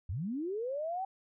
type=linear sweep; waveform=sine; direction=up; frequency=71.5 to 784 Hz; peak=-33 dBFS; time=0.09-1.05 s; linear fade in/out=5 ms; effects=none